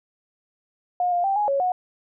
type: tone with pitch steps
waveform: sine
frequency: 716 / 702 / 783 / 833 / 554 / 730 Hz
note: F5 / F5 / G5 / G#5 / C#5 / F#5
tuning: +43 / +9 / -2 / +5 / -1 / -24 cents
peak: -19 dBFS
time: 1-1.72 s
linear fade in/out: 2 ms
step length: 120 ms
effects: none